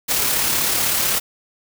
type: noise with amplitude modulation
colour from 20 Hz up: white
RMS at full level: -18 dBFS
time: 0.08-1.2 s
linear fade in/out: 20 ms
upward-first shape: sine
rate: 35.9 Hz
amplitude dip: 30%
effects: none